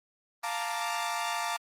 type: chord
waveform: sawtooth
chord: Bb major seventh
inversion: second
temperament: equal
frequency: 698.5 / 880 / 932.3 / 1174.7 Hz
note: F5 / A5 / Bb5 / D6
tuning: 0 / 0 / 0 / 0 cents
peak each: -32 dBFS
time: 0.43-1.57 s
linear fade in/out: 10 ms
effects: low-pass 12000 Hz 12 dB/octave + Opus 24 kbps